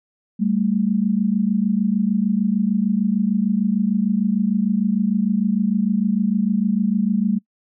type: tone pair together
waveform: sine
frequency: 195.07 / 221.7 Hz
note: G3 / A3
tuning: -8 / +13 cents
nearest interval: major second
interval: 221 cents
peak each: -19 dBFS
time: 0.39-7.39 s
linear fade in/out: 20 ms
effects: noise-tail reverb RT60 0.1 s tail -25 dB re dry